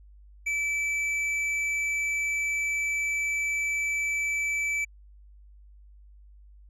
sine tone with hard clipping, 2312 Hz, D7, 28 cents flat, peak -27 dBFS, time 0.46-4.85 s, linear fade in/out 10 ms, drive 7 dB, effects added 50 Hz sine -49 dBFS peak until 6.69 s + low-pass 11000 Hz 12 dB/octave

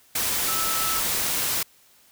sine tone in noise, 1309 Hz, E6, 13 cents flat, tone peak -29 dBFS, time 0.48-1 s, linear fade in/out 5 ms, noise white, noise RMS -25 dBFS, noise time 0.15-1.63 s, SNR -7 dB, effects white hiss -57 dBFS RMS until 2.11 s

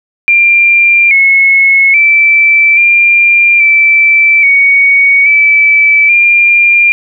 sine tone with pitch steps, 2383 / 2185 / 2327 / 2390 / 2327 / 2237 / 2310 / 2396 Hz, D7 / C#7 / D7 / D7 / D7 / C#7 / D7 / D7, +25 / -26 / -17 / +30 / -17 / +15 / -29 / +34 cents, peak -3 dBFS, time 0.28-6.92 s, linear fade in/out 0 ms, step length 830 ms, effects none

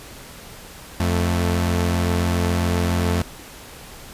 sawtooth tone pair together, 87.38 / 220 Hz, F2 / A3, +1 / 0 cents, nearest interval octave + major third, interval 1599 cents, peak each -15 / -21 dBFS, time 1-3.22 s, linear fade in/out 0 ms, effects pink hiss -40 dBFS RMS until 4.13 s + resampled to 32000 Hz

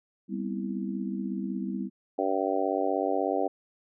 sine chord, C major seventh, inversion second, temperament just, 196.22 / 245.3 / 261.6 / 327 Hz, G3 / B3 / C4 / E4, +2 / -12 / 0 / -14 cents, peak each -32 / -36 / -38 / -37 dBFS, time 0.28-1.9 s, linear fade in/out 50 ms
harmonic tone, 96.4 Hz, G2, 28 cents flat, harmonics 3 / 4 / 5 / 6 / 7 / 8, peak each -32 / -32 / -32 / -32 / -32 / -32 dBFS, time 2.18-3.48 s, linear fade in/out 10 ms
effects none

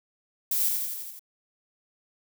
violet noise with echo, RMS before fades -26 dBFS, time 0.51-0.69 s, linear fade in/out 5 ms, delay 84 ms, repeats 6, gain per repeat -3 dB, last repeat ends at 1.194 s, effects none

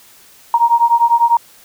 sine beating tone pair, 932.3 / 942.3 Hz, A#5 / A#5, 0 / +18 cents, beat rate 10 Hz, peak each -12 dBFS, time 0.54-1.37 s, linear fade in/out 2 ms, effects white hiss -45 dBFS RMS until 1.64 s

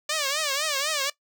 5% pulse tone with vibrato, 584 Hz, D5, 10 cents flat, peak -13 dBFS, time 0.09-1.1 s, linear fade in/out 5 ms, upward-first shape triangle, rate 4 Hz, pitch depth 170 cents each way, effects noise-tail reverb RT60 0.1 s tail -18 dB re dry

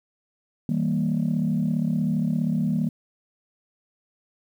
sine chord, E diminished, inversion none, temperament equal with one note detuned, 160.68 / 196 / 233.1 Hz, E3 / G3 / Bb3, -44 / 0 / 0 cents, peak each -24 / -25 / -24 dBFS, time 0.69-2.89 s, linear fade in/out 2 ms, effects tanh soft clip ceiling -15 dBFS + 9-bit

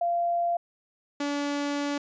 sine / sawtooth tone pair in turn, 690 / 287.2 Hz, F5 / D4, -21 / -39 cents, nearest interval octave + minor third, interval 1518 cents, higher first, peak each -23 dBFS, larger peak neither, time 0.01-0.57 / 1.2-1.98 s, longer second, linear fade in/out 5 ms, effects resampled to 16000 Hz

